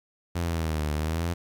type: linear two-way sweep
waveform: sawtooth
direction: down then up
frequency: 87.31 to 74.1 to 87.31 Hz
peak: -22 dBFS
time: 0.35-1.34 s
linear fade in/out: 10 ms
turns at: 0.91 s
effects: 10-bit